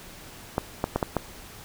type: clicks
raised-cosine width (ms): 1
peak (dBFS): -9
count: 5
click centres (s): 0.581 / 0.841 / 0.96 / 1.028 / 1.167
effects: pink hiss -45 dBFS RMS until 1.64 s